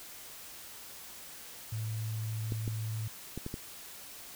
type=tone; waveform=sine; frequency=110 Hz; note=A2; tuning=in tune; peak=-33 dBFS; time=1.72-3.08 s; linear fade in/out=5 ms
type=clicks; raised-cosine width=3 ms; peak=-24 dBFS; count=5; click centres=2.522 / 2.678 / 3.376 / 3.464 / 3.541 s
effects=white hiss -48 dBFS RMS until 4.35 s